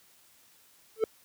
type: tone with exponential growth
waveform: triangle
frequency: 441 Hz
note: A4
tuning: 4 cents sharp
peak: -16 dBFS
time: 0.96-1.04 s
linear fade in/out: 2 ms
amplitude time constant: 16 ms
effects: white hiss -61 dBFS RMS until 1.24 s + high-pass 60 Hz 12 dB/octave